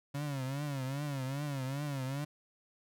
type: tone with vibrato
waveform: 35% pulse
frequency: 138.59 Hz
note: C#3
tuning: in tune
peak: -33 dBFS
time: 0.14-2.25 s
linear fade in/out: 10 ms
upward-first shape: triangle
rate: 2.5 Hz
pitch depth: 140 cents each way
effects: none